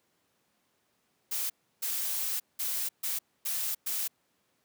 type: noise bursts at uneven times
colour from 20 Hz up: blue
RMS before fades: -32 dBFS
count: 6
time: 1.31-1.5 / 1.82-2.4 / 2.59-2.89 / 3.03-3.19 / 3.45-3.75 / 3.86-4.08 s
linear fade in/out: 10 ms
effects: pink hiss -73 dBFS RMS until 4.64 s + high-pass 150 Hz 12 dB/octave